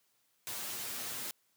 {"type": "noise with comb filter", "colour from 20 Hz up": "white", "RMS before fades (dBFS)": -40, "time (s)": [0.47, 1.31], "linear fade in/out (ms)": 0, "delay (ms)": 8.5, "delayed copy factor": 0.8, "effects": ["white hiss -74 dBFS RMS until 1.56 s", "high-pass 80 Hz 12 dB/octave"]}